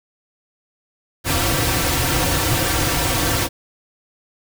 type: noise with comb filter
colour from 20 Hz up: pink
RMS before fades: -19 dBFS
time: 1.24-3.49 s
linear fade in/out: 50 ms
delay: 4.8 ms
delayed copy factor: -0.95
effects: none